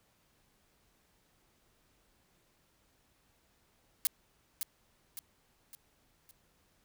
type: noise with echo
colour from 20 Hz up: blue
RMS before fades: -28 dBFS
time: 4.05-4.07 s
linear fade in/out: 0 ms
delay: 560 ms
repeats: 4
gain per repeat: -7 dB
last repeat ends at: 6.31 s
effects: pink hiss -71 dBFS RMS until 6.84 s